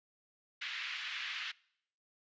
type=band-pass noise; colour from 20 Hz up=white; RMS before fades=-41 dBFS; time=0.61-1.52 s; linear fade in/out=10 ms; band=1500 to 3400 Hz; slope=24 dB/octave; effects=noise-tail reverb RT60 0.7 s tail -24 dB re dry + resampled to 16000 Hz